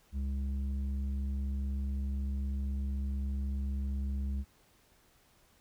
square tone with low-pass filter, 68 Hz, C#2, 33 cents flat, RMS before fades -34 dBFS, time 0.12-4.45 s, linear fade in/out 50 ms, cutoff 150 Hz, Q 8.1, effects pink hiss -66 dBFS RMS until 5.6 s

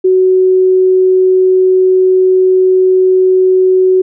sine tone, 372.7 Hz, F#4, 13 cents sharp, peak -5 dBFS, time 0.04-4.02 s, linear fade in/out 10 ms, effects none

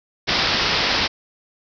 white low-pass noise, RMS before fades -20 dBFS, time 0.27-1.08 s, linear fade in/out 20 ms, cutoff 5400 Hz, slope 96 dB/octave, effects none

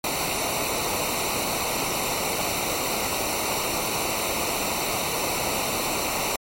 pink noise with comb filter, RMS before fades -26 dBFS, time 0.04-6.36 s, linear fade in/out 2 ms, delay 0.6 ms, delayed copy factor -0.8, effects MP3 64 kbps

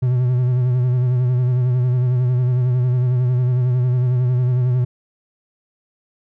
triangle tone with vibrato, 125.1 Hz, B2, 23 cents sharp, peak -12 dBFS, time 0.02-4.85 s, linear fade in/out 10 ms, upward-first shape sine, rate 11 Hz, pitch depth 44 cents each way, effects none

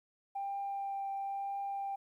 sine tone with vibrato, 791 Hz, G5, 15 cents sharp, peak -34 dBFS, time 0.35-1.96 s, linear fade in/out 10 ms, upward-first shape triangle, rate 1 Hz, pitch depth 11 cents each way, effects tanh soft clip ceiling -31 dBFS + 12-bit

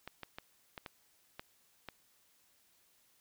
clicks, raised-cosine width 0.3 ms, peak -27 dBFS, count 7, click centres 0.076 / 0.233 / 0.385 / 0.778 / 0.862 / 1.395 / 1.887 s, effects white hiss -70 dBFS RMS until 3.2 s

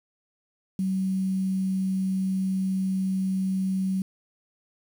sine tone with quantisation, 189.6 Hz, F#3, 43 cents sharp, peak -23 dBFS, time 0.79-4.02 s, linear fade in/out 2 ms, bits 8, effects none

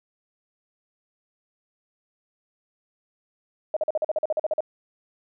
sine tone bursts, 621 Hz, D#5, 3 cents flat, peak -20 dBFS, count 13, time 3.74-4.606 s, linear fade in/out 2 ms, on 26 ms, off 44 ms, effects none

